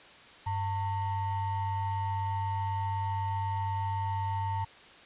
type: ring-modulated tone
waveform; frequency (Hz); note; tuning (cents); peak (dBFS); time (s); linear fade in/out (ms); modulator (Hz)
triangle; 500; B4; +21; -24; 0.46-4.65; 10; 402
effects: white hiss -52 dBFS RMS until 5.05 s + resampled to 8000 Hz